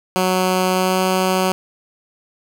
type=tone with pitch glide; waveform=10% pulse; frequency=185 to 186.61 Hz; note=F#3 to F#3; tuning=0 to +15 cents; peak=-7 dBFS; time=0.16-1.52 s; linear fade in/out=0 ms; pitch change=+15 cents; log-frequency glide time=0.71-1.02 s; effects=none